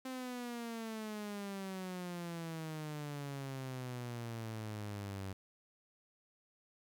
sawtooth exponential sweep, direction down, 261.6 to 95.1 Hz, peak -37 dBFS, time 0.05-5.33 s, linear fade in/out 5 ms, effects 12-bit

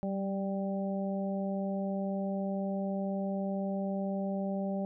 harmonic tone with a mistuned harmonic, 196 Hz, G3, in tune, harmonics 1 / 2 / 3 / 4, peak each -32 / -42 / -37 / -43 dBFS, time 0.03-4.85 s, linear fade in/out 0 ms, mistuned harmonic 1, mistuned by -18 cents, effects none

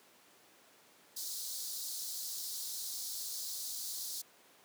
pink high-pass noise, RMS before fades -41 dBFS, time 1.16-4.22 s, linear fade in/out 10 ms, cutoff 4000 Hz, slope 48 dB/octave, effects pink hiss -62 dBFS RMS until 4.64 s + high-pass 300 Hz 12 dB/octave

